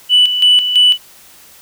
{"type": "tone with tremolo", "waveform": "sine", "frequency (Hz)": 2972, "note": "F#7", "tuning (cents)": 7, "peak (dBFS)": -4, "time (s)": [0.09, 0.98], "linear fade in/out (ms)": 50, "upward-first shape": "square", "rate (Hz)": 3, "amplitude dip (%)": 65, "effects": ["tanh soft clip ceiling -2 dBFS", "white hiss -42 dBFS RMS until 1.61 s"]}